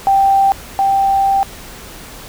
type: tone pair in turn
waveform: sine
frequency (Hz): 784 / 784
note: G5 / G5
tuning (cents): 0 / 0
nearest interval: unison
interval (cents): 0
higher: neither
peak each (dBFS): -8 / -10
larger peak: first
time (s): 0.07-0.52 / 0.79-1.43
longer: second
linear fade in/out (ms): 0
effects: added 50 Hz sine -42 dBFS peak until 2.28 s + pink hiss -34 dBFS RMS until 2.28 s